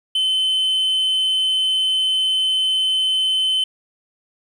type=tone; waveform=sine; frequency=3058 Hz; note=G7; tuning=44 cents flat; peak=-13 dBFS; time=0.15-3.64 s; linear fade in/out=5 ms; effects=tanh soft clip ceiling -15 dBFS + 8-bit